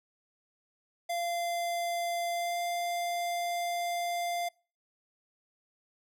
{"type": "tone with pitch glide", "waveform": "square", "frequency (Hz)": [690, 695.6], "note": ["F5", "F5"], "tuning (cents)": [-21, -7], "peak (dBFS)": -31, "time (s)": [1.09, 4.49], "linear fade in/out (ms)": 10, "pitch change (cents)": 14, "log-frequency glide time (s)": [2.32, 2.59], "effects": ["noise-tail reverb RT60 0.4 s tail -26 dB re dry"]}